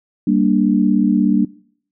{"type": "chord", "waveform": "sine", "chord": "G minor", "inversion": "none", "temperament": "equal", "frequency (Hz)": [196, 233.1, 293.7], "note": ["G3", "Bb3", "D4"], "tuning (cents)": [0, 0, 0], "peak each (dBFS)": -16, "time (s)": [0.27, 1.45], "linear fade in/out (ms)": 5, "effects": ["noise-tail reverb RT60 0.6 s tail -22 dB re dry"]}